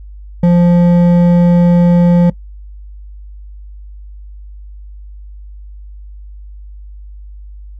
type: tone with hard clipping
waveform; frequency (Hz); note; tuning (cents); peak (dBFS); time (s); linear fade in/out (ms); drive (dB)
sine; 174.3; F3; -3; -7; 0.43-2.3; 5; 8
effects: noise-tail reverb RT60 0.1 s tail -21 dB re dry + added 50 Hz sine -29 dBFS peak until 7.79 s